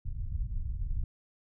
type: low-pass noise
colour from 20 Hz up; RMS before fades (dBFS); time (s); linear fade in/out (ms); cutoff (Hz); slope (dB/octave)
pink; -33; 0.05-1.04; 2; 100; 24
effects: none